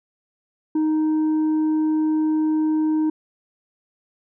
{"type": "tone with tanh clipping", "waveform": "triangle", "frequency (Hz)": 311.1, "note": "D#4", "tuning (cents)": 0, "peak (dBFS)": -18, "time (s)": [0.75, 3.1], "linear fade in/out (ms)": 5, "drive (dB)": 8, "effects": []}